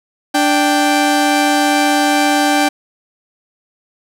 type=tone pair together; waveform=sawtooth; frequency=293.7 / 784 Hz; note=D4 / G5; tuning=0 / 0 cents; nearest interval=octave + perfect fourth; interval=1700 cents; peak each=-10 dBFS; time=0.34-2.69 s; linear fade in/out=10 ms; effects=low-pass 12000 Hz 12 dB/octave + 7-bit